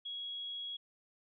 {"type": "tone", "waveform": "sine", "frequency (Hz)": 3322, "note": "G#7", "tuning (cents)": 0, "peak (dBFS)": -39, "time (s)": [0.05, 0.77], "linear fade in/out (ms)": 10, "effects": []}